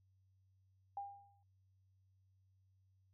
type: tone with exponential decay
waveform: sine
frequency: 802 Hz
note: G5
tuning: 39 cents sharp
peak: -39 dBFS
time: 0.97-1.43 s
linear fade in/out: 2 ms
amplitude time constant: 100 ms
effects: added 95 Hz sine -70 dBFS peak until 3.13 s